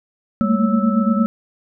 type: tone cluster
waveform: sine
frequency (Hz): 200.3 / 221.4 / 230.1 / 555 / 1311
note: G3 / A3 / A#3 / C#5 / E6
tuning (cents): +38 / +11 / -22 / +2 / -10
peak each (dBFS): -19 / -18 / -19 / -27 / -25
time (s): 0.41-1.26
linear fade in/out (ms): 0
effects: none

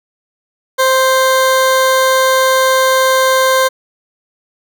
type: tone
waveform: 20% pulse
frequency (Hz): 523.3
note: C5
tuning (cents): 0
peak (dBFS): -4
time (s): 0.78-3.69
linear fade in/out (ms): 20
effects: none

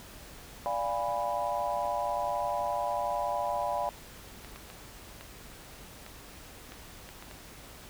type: chord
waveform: sine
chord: D diminished seventh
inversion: none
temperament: equal with one note detuned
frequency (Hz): 587.3 / 698.5 / 819.6 / 987.8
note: D5 / F5 / Ab5 / Cb6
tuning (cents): 0 / 0 / -23 / 0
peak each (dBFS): -34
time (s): 0.66-3.89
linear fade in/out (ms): 0
type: clicks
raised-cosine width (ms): 0.3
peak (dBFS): -29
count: 9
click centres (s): 4.447 / 4.56 / 4.701 / 5.21 / 6.064 / 6.721 / 7.09 / 7.225 / 7.312
effects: added 50 Hz sine -56 dBFS peak until 7.89 s + pink hiss -49 dBFS RMS until 7.89 s

